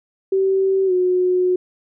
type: tone with pitch glide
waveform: sine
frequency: 384.7 to 364.2 Hz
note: G4 to F#4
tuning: -33 to -27 cents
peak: -14 dBFS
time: 0.32-1.56 s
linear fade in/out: 5 ms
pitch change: -94 cents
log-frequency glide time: 0.86-0.92 s
effects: none